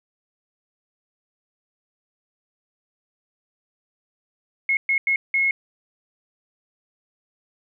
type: tone bursts at uneven times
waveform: sine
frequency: 2170 Hz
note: C#7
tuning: 37 cents flat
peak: -17 dBFS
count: 4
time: 4.69-4.77 / 4.89-4.98 / 5.07-5.16 / 5.34-5.51 s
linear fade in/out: 2 ms
effects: none